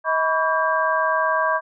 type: tone cluster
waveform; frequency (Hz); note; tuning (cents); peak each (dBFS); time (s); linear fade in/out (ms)
sine; 637 / 986 / 1134 / 1596; D#5 / B5 / C#6 / G6; +41 / -3 / +39 / +31; -23; 0.04-1.61; 50
effects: none